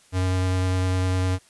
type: tone with vibrato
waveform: square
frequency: 92.5 Hz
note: F#2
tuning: in tune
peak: -21 dBFS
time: 0.12-1.39 s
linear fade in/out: 50 ms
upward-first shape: sine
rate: 9.9 Hz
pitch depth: 9 cents each way
effects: white hiss -56 dBFS RMS until 1.49 s + resampled to 24000 Hz